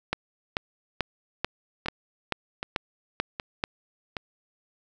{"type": "two click trains", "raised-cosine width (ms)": 0.3, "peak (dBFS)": [-9, -15], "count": [9, 4], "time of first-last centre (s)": [[0.13, 3.639], [1.86, 4.168]], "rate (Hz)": [2.28, 1.3], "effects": []}